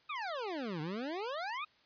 25% pulse exponential two-way sweep, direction down then up, 1283 to 146.83 to 1283 Hz, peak -33 dBFS, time 0.09-1.65 s, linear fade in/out 10 ms, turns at 0.81 s, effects white hiss -67 dBFS RMS until 1.85 s + resampled to 11025 Hz

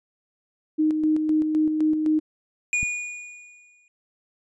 sine tone with tremolo, 309.8 Hz, D#4, 7 cents flat, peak -17 dBFS, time 0.78-2.2 s, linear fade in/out 20 ms, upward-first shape square, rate 3.9 Hz, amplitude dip 40%
square tone with exponential decay, 2448 Hz, D#7, 29 cents flat, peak -20 dBFS, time 2.73-3.88 s, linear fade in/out 1 ms, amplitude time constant 250 ms
click, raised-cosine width 5 ms, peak -20 dBFS, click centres 2.83 s
effects resampled to 22050 Hz

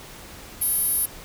10% pulse tone with high-pass filter, 770 Hz, G5, 31 cents flat, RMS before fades -23 dBFS, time 0.61-1.06 s, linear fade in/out 10 ms, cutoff 11000 Hz, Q 5.9, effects pink hiss -42 dBFS RMS until 1.24 s

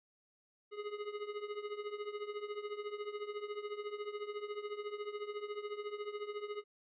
square tone with tremolo, 416.3 Hz, G#4, 4 cents sharp, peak -37 dBFS, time 0.71-6.64 s, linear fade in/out 50 ms, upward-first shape triangle, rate 14 Hz, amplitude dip 85%, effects resampled to 8000 Hz

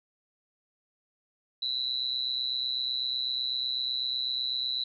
sine tone with amplitude modulation, 3970 Hz, B7, 8 cents sharp, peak -24 dBFS, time 1.62-4.84 s, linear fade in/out 5 ms, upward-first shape sine, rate 128 Hz, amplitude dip 95%, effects none

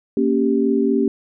sine chord, G diminished, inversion first, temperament equal, 233.1 / 277.2 / 392 Hz, Bb3 / Db4 / G4, 0 / 0 / 0 cents, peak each -19 dBFS, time 0.17-1.08 s, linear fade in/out 2 ms, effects none

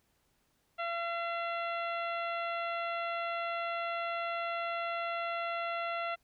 harmonic tone, 680 Hz, F5, 46 cents flat, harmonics 1 / 2 / 3 / 4 / 5 / 6, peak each -36 / -37 / -42 / -43 / -49 / -56 dBFS, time 0.78-6.16 s, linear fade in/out 20 ms, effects pink hiss -74 dBFS RMS until 6.23 s

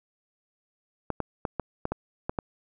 clicks, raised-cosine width 1 ms, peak -14 dBFS, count 8, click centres 1.103 / 1.203 / 1.452 / 1.597 / 1.854 / 1.92 / 2.295 / 2.388 s, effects none

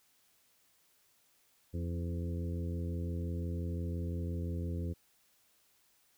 harmonic tone with a mistuned harmonic, 85.8 Hz, F2, 30 cents flat, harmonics 1 / 2 / 3 / 4 / 5 / 6, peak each -35 / -41 / -45 / -47 / -49 / -51 dBFS, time 1.73-4.94 s, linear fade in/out 20 ms, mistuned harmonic 4, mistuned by -32 cents, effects white hiss -70 dBFS RMS until 6.17 s

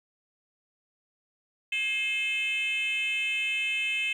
sine tone with frequency modulation, 2601 Hz, E7, 24 cents flat, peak -24 dBFS, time 1.72-4.13 s, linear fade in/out 5 ms, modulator 473 Hz, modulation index 0.86, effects tanh soft clip ceiling -24 dBFS + 10-bit

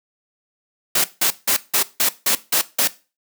white noise bursts, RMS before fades -17 dBFS, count 8, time 0.95-2.876 s, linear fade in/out 5 ms, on 92 ms, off 170 ms, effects noise-tail reverb RT60 0.3 s tail -17 dB re dry + high-pass 200 Hz 12 dB/octave

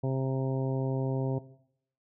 harmonic tone, 132.7 Hz, C3, 25 cents sharp, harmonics 1 / 2 / 3 / 4 / 5 / 6 / 7, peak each -28 / -35 / -36 / -38 / -40 / -48 / -46 dBFS, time 0.03-1.39 s, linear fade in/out 10 ms, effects noise-tail reverb RT60 0.7 s tail -17 dB re dry

